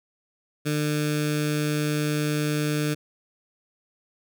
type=tone with notch filter; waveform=15% pulse; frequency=150 Hz; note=D3; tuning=37 cents sharp; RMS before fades=-25 dBFS; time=0.65-2.95 s; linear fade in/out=20 ms; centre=790 Hz; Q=0.83; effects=none